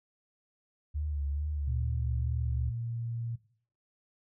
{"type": "tone with vibrato", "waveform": "sine", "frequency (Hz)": 72.9, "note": "D2", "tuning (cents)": -12, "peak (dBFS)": -30, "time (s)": [0.94, 2.71], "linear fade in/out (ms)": 20, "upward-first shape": "sine", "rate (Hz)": 2.3, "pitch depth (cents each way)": 61}
{"type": "tone", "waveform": "sine", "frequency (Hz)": 116.54, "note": "A#2", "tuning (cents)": 0, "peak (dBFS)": -33, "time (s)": [1.67, 3.36], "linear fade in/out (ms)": 10}
{"effects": ["noise-tail reverb RT60 0.5 s tail -17 dB re dry"]}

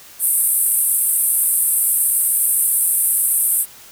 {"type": "band-pass noise", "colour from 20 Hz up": "pink", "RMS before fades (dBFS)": -17, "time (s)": [0.19, 3.66], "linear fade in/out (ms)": 50, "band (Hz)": [8400, 14000], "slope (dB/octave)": 96, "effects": ["white hiss -42 dBFS RMS until 3.91 s"]}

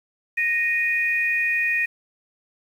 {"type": "tone pair together", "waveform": "sine", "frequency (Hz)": [1864.7, 2467], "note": ["A#6", "D#7"], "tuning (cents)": [0, -15], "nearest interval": "perfect fourth", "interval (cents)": 485, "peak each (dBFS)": [-22, -22], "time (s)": [0.37, 1.86], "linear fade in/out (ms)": 10, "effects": ["8-bit"]}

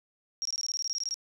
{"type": "tone bursts", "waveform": "sine", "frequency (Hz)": 5600, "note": "F8", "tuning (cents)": 4, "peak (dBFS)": -29, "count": 14, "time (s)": [0.42, 1.142], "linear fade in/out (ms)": 0, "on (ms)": 33, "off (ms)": 20, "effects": []}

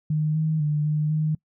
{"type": "tone with pitch steps", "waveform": "sine", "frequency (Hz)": [153.5, 157.2, 149.6, 151.8, 154.8], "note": ["D#3", "D#3", "D3", "D#3", "D#3"], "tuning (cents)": [-23, 18, 32, -42, -9], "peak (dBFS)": -20, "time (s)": [0.1, 1.35], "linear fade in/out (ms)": 5, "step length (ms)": 250, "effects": ["noise-tail reverb RT60 0.1 s tail -24 dB re dry"]}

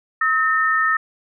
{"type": "tone pair together", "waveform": "sine", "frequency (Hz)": [1283, 1814.4], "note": ["E6", "A#6"], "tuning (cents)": [-47, -47], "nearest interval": "tritone", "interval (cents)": 600, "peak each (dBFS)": -18, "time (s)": [0.21, 0.97], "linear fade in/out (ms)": 5, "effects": []}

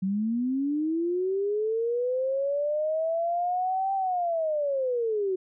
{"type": "linear two-way sweep", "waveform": "sine", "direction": "up then down", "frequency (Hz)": [185, 784, 365.6], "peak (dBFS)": -24, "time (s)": [0.02, 5.36], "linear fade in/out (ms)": 10, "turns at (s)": 3.94, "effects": []}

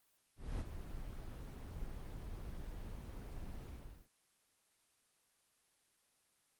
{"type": "noise with ADSR envelope", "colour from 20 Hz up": "brown", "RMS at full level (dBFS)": -38, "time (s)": [0.36, 4.09], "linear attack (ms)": 240, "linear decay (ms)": 28, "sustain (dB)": -8, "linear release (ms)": 400, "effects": ["white hiss -75 dBFS RMS until 6.59 s", "Opus 24 kbps"]}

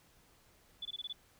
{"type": "tone bursts", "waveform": "sine", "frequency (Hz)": 3464, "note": "A7", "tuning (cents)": -28, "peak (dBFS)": -38, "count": 6, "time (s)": [0.82, 1.128], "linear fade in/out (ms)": 5, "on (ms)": 33, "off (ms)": 22, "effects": ["pink hiss -66 dBFS RMS until 1.39 s"]}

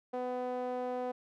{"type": "tone with band-pass filter", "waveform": "sawtooth", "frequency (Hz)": 250.2, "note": "B3", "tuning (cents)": 23, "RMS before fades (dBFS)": -36, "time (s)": [0.13, 1.12], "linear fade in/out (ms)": 10, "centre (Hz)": 610, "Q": 3.5, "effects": []}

